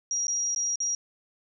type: tone with dropouts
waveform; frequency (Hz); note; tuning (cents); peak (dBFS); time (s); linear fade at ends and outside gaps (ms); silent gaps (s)
sine; 5710; F8; +37; -25; 0.11-0.95; 1; 0.27-0.281 / 0.548-0.561 / 0.757-0.803
effects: none